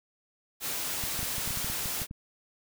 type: noise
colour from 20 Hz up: white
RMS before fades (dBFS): -33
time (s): 0.6-2.07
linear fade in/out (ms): 50
type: clicks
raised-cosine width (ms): 5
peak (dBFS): -26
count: 12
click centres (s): 1.038 / 1.192 / 1.23 / 1.382 / 1.476 / 1.507 / 1.573 / 1.645 / 1.7 / 1.858 / 2.018 / 2.111
effects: none